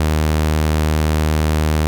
sawtooth tone, 77.3 Hz, D#2, 11 cents flat, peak -10 dBFS, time 0-1.87 s, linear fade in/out 0 ms, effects none

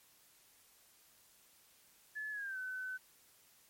sine tone with pitch glide, 1720 to 1514.7 Hz, A6 to F#6, -40 to +40 cents, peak -39 dBFS, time 2.15-2.98 s, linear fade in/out 20 ms, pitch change -220 cents, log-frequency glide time 2.31-2.58 s, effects white hiss -66 dBFS RMS until 3.69 s + MP3 64 kbps

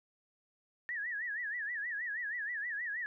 sine tone with vibrato, 1800 Hz, A6, 39 cents sharp, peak -35 dBFS, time 0.89-3.06 s, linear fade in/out 0 ms, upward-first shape sine, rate 6.3 Hz, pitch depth 160 cents each way, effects none

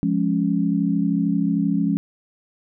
sine chord, Db major, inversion first, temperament equal, 174.61 / 207.7 / 277.2 Hz, F3 / Ab3 / Db4, 0 / 0 / 0 cents, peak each -22 dBFS, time 0.03-1.97 s, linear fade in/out 0 ms, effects none

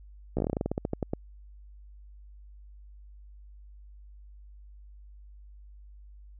slowing click train, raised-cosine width 2 ms, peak -15 dBFS, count 17, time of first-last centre 0.37-1.135 s, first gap 15 ms, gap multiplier 1.14, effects added 50 Hz sine -47 dBFS peak until 6.39 s

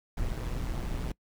brown noise with amplitude modulation, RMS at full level -30 dBFS, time 0.17-1.12 s, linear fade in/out 5 ms, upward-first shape sine, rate 122 Hz, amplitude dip 55%, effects noise-tail reverb RT60 0.1 s tail -24 dB re dry

